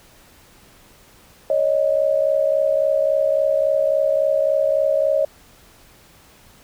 sine tone pair together, 556 / 619.6 Hz, C#5 / D#5, +5 / -7 cents, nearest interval major second, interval 188 cents, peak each -18 dBFS, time 1.5-5.25 s, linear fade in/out 2 ms, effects pink hiss -50 dBFS RMS until 6.63 s

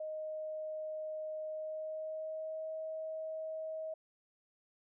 sine tone with pitch glide, 622.3 to 634.3 Hz, D#5 to D#5, 0 to +33 cents, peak -38 dBFS, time 0-3.94 s, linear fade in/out 5 ms, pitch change +33 cents, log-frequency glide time 1.47-2.71 s, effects none

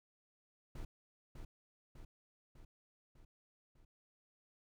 brown noise with echo, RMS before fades -44 dBFS, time 0.75-0.85 s, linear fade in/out 5 ms, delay 600 ms, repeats 5, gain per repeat -4 dB, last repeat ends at 3.85 s, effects none

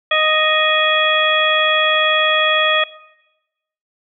harmonic tone with a mistuned harmonic, 622 Hz, D#5, 1 cent flat, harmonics 1 / 2 / 3 / 4 / 5, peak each -19 / -19 / -19 / -19 / -19 dBFS, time 0.11-2.84 s, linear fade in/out 5 ms, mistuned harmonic 5, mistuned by +120 cents, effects noise-tail reverb RT60 1.0 s tail -19 dB re dry

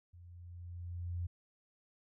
sine tone with level ramp, 87.31 Hz, F2, in tune, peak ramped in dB -53 to -34 dBFS, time 0.13-1.27 s, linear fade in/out 10 ms, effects none

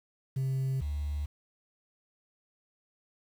sine tone pair in turn, 133.1 / 73.33 Hz, C3 / D2, +30 / -2 cents, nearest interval minor seventh, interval 1032 cents, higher first, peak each -25 / -29 dBFS, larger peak first, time 0.36-0.81 / 0.81-1.26 s, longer neither, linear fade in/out 10 ms, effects tanh soft clip ceiling -27 dBFS + 9-bit

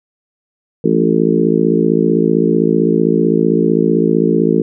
harmonic tone with a mistuned harmonic, 55.6 Hz, A1, 19 cents sharp, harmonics 3 / 4 / 5 / 6 / 7 / 8, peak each -17 / -17 / -17 / -17 / -17 / -17 dBFS, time 0.84-4.62 s, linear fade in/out 5 ms, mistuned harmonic 3, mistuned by +28 cents, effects none

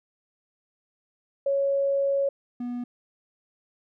sine / triangle tone pair in turn, 554.4 / 243.7 Hz, C#5 / B3, 0 / -23 cents, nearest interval octave + major second, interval 1423 cents, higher first, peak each -21 / -27 dBFS, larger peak first, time 1.46-2.29 / 2.6-2.84 s, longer first, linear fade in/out 5 ms, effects none

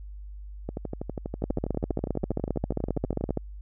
two click trains, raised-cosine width 2 ms, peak -13 / -18 dBFS, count 30 / 33, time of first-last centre 1.44-3.373 / 0.69-3.292 s, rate 15 / 12.3 Hz, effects added 50 Hz sine -38 dBFS peak until 3.61 s

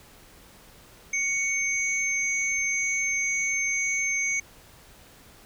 sine tone pair together, 2227 / 6299 Hz, C#7 / G8, +7 / +7 cents, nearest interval octave + tritone, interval 1800 cents, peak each -25 / -29 dBFS, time 1.13-4.4 s, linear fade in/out 5 ms, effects pink hiss -52 dBFS RMS until 5.45 s

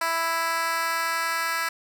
10% pulse tone with high-pass filter sweep, 330.4 Hz, E4, 4 cents sharp, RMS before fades -26 dBFS, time 0.01-1.69 s, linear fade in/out 5 ms, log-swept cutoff 910 to 1400 Hz, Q 1.3, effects none

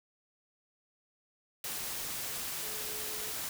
sine tone in noise, 428 Hz, A4, 48 cents flat, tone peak -49 dBFS, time 2.62-3.32 s, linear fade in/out 2 ms, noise white, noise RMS -38 dBFS, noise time 1.64-3.49 s, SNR -14 dB, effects none

